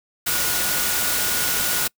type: tone in noise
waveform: sine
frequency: 1451 Hz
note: F#6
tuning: 34 cents flat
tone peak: -31 dBFS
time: 0.26-1.88 s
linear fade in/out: 10 ms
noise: white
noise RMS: -22 dBFS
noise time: 0.26-1.88 s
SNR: -12 dB
effects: noise-tail reverb RT60 0.1 s tail -26 dB re dry